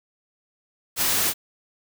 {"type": "noise", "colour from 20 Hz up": "white", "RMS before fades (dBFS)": -22, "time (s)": [0.96, 1.34], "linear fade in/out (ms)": 50, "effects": []}